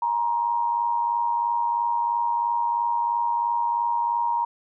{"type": "tone with amplitude modulation", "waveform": "sine", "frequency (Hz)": 943, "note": "A#5", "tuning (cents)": 20, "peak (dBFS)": -18, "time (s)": [0.02, 4.45], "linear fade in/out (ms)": 5, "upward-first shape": "sine", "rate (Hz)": 103, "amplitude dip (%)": 60, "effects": []}